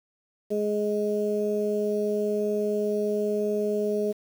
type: harmonic tone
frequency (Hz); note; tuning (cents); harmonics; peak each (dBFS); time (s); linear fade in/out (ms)
209; G#3; +11; 1 / 2 / 3; -30 / -25 / -31; 0.5-4.13; 20
effects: 8-bit